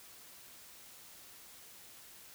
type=silence; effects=white hiss -55 dBFS RMS until 2.34 s